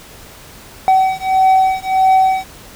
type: beating tone pair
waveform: triangle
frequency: 758 / 759.6 Hz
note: F#5 / F#5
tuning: +42 / +45 cents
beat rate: 1.6 Hz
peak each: -11 dBFS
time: 0.88-2.44 s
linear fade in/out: 0 ms
effects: pink hiss -38 dBFS RMS until 2.75 s